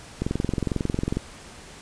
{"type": "click train", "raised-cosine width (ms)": 3, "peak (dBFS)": -11, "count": 22, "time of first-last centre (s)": [0.22, 1.17], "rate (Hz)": 22.1, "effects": ["pink hiss -44 dBFS RMS until 1.81 s", "resampled to 22050 Hz"]}